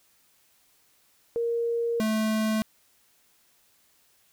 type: tone pair in turn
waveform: sine / square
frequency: 467.3 / 217.8 Hz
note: A#4 / A3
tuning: +4 / -17 cents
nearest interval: octave + minor second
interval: 1321 cents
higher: first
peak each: -24 dBFS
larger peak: neither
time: 1.36-2 / 2-2.62 s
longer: first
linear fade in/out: 0 ms
effects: white hiss -64 dBFS RMS until 4.32 s